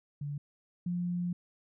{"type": "tone pair in turn", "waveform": "sine", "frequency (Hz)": [144.4, 176.18], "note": ["D3", "F3"], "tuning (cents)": [-29, 15], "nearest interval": "minor third", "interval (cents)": 344, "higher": "second", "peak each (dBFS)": [-34, -30], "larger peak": "second", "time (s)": [[0.21, 0.38], [0.86, 1.33]], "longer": "second", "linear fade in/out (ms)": 5, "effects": []}